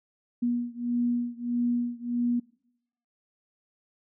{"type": "beating tone pair", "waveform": "sine", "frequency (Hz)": [240, 241.6], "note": ["B3", "B3"], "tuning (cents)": [-49, -38], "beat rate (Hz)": 1.6, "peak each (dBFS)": [-28, -29], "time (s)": [0.42, 2.4], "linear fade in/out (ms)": 10, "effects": ["noise-tail reverb RT60 0.8 s tail -24 dB re dry"]}